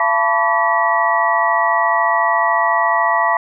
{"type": "tone cluster", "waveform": "sine", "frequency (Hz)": [679, 878, 992, 1142, 1932], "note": ["F5", "A5", "B5", "D6", "B6"], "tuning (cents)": [-49, -4, 7, -49, -39], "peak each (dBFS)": -19, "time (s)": [0, 3.37], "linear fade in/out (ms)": 2, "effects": []}